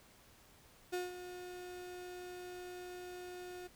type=tone with ADSR envelope; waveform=35% pulse; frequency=360 Hz; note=F#4; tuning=47 cents flat; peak=-33 dBFS; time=0.92-3.68 s; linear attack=18 ms; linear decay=170 ms; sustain=-11 dB; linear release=16 ms; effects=pink hiss -63 dBFS RMS until 3.75 s